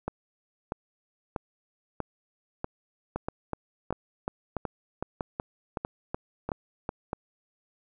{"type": "two click trains", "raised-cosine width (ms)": 1, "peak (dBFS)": [-16, -16], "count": [12, 11], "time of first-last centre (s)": [[0.08, 7.131], [3.16, 6.891]], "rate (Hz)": [1.56, 2.68], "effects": []}